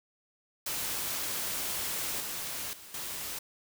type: noise with level steps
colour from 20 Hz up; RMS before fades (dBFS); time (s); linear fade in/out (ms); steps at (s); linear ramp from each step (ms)
white; -34 / -37 / -49 / -38; 0.66-3.39; 5; 2.2 / 2.73 / 2.94; 2
effects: none